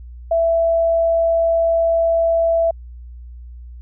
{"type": "tone", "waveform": "sine", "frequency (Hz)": 664, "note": "E5", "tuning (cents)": 12, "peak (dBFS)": -13, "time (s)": [0.31, 2.71], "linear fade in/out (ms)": 5, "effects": ["added 60 Hz sine -33 dBFS peak until 3.81 s"]}